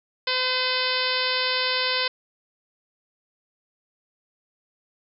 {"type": "harmonic tone", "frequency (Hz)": 510, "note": "C5", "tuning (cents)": -44, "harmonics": [1, 2, 3, 4, 5, 6, 7, 8, 9, 10], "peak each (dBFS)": [-31, -31, -31, -31, -31, -31, -31, -31, -31, -31], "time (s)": [0.27, 2.08], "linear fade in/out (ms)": 5, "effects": []}